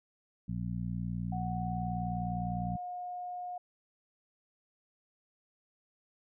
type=harmonic tone; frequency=59.8 Hz; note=A#1; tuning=45 cents sharp; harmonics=1 / 2 / 3 / 4; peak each=-42 / -37 / -36 / -45 dBFS; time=0.48-2.77 s; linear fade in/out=10 ms
type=tone with pitch glide; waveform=sine; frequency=740 to 718.1 Hz; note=F#5 to F5; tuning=0 to +48 cents; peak=-37 dBFS; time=1.32-3.58 s; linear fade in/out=5 ms; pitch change=-52 cents; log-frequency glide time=1.74-2.7 s
effects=none